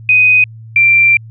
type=tone pair in turn; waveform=sine; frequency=2500 / 2360 Hz; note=D#7 / D7; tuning=+8 / +8 cents; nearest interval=minor second; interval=100 cents; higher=first; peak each=-5 dBFS; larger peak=neither; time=0.09-0.44 / 0.76-1.17 s; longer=second; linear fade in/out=2 ms; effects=added 112 Hz sine -30 dBFS peak until 1.3 s